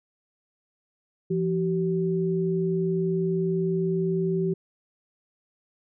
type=tone pair together; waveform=sine; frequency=170.1 / 381.9 Hz; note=F3 / G4; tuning=-45 / -45 cents; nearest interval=octave + major second; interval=1400 cents; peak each=-25 dBFS; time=1.3-4.54 s; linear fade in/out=10 ms; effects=none